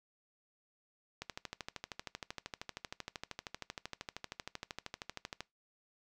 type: click train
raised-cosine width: 0.2 ms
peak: -23 dBFS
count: 55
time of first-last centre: 1.22-5.406 s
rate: 12.9 Hz
effects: noise-tail reverb RT60 0.2 s tail -21 dB re dry